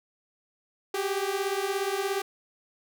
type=beating tone pair; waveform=sawtooth; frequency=384.4 / 401.4 Hz; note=G4 / G4; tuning=-34 / +41 cents; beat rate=17 Hz; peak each=-26 dBFS; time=0.94-2.22 s; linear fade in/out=5 ms; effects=none